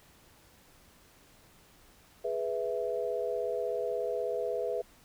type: chord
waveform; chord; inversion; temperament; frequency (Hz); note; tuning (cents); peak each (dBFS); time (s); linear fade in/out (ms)
sine; E major; first; equal with one note detuned; 417.5 / 493.9 / 659.3; G#4 / B4 / E5; +9 / 0 / 0; -35 / -33 / -35; 2.24-4.82; 10
effects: pink hiss -60 dBFS RMS until 5.04 s